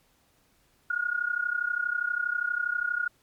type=tone with amplitude modulation; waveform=sine; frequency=1435 Hz; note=F6; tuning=47 cents sharp; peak=-22 dBFS; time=0.9-3.08 s; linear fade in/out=5 ms; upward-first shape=sine; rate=32.4 Hz; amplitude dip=85%; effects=pink hiss -66 dBFS RMS until 3.22 s + MP3 96 kbps